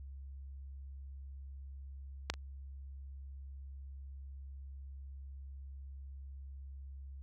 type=clicks; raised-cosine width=0.2 ms; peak=-14 / -30 dBFS; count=2; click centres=2.3 / 2.339 s; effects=added 68 Hz sine -45 dBFS peak until 7.22 s